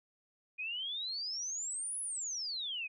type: exponential two-way sweep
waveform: sine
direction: up then down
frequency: 2435 to 10548 to 2435 Hz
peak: -36 dBFS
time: 0.58-2.88 s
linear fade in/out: 20 ms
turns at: 2 s
effects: none